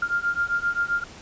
sine beating tone pair, 1396.9 / 1404.5 Hz, F6 / F6, 0 / +9 cents, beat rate 7.6 Hz, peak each -25 dBFS, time 0.02-1.04 s, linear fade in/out 5 ms, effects pink hiss -44 dBFS RMS until 1.21 s + resampled to 16000 Hz

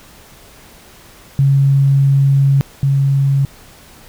sine tone pair in turn, 137.9 / 137.9 Hz, C#3 / C#3, -9 / -9 cents, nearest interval unison, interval 0 cents, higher neither, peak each -8 / -10 dBFS, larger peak first, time 1.39-2.61 / 2.83-3.45 s, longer first, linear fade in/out 0 ms, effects pink hiss -42 dBFS RMS until 4.08 s

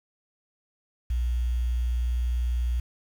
sine tone with quantisation, 60.3 Hz, B1, 41 cents flat, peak -23 dBFS, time 1.1-2.8 s, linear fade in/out 5 ms, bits 8, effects none

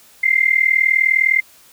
sine tone with amplitude modulation, 2093 Hz, C7, in tune, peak -8 dBFS, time 0.23-1.41 s, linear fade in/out 10 ms, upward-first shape sine, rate 39.8 Hz, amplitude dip 90%, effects white hiss -48 dBFS RMS until 1.72 s

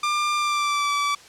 sawtooth tone with pitch glide, 1194 to 1154 Hz, D6 to D6, +28 to -31 cents, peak -17 dBFS, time 0.03-1.15 s, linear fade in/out 5 ms, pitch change -59 cents, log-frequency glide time 0.36-0.92 s, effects white hiss -47 dBFS RMS until 1.28 s + low-pass 7000 Hz 12 dB/octave

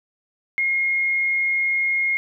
sine tone, 2146 Hz, C7, 43 cents sharp, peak -18 dBFS, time 0.58-2.17 s, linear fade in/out 0 ms, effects none

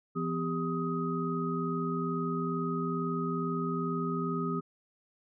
sine tone cluster, 169.1 / 251.4 / 397.8 / 1256 Hz, E3 / B3 / G4 / D#6, +44 / +31 / +25 / +16 cents, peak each -33 / -35 / -36 / -36 dBFS, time 0.15-4.61 s, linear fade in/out 20 ms, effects none

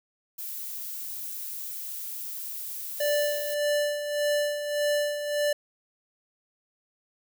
violet noise, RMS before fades -36 dBFS, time 0.38-3.55 s, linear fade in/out 10 ms
square tone with tremolo, 587.3 Hz, D5, in tune, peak -23 dBFS, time 3-5.53 s, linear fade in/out 5 ms, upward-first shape sine, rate 1.7 Hz, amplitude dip 60%
effects none

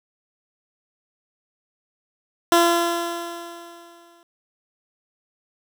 15% pulse tone with exponential decay, 341.3 Hz, F4, 40 cents flat, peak -6 dBFS, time 2.52-4.23 s, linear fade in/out 1 ms, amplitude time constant 370 ms, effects none

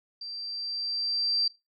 sine tone with level ramp, 4699 Hz, D8, in tune, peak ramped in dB -36 to -22 dBFS, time 0.21-1.48 s, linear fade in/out 5 ms, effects noise-tail reverb RT60 0.2 s tail -18 dB re dry

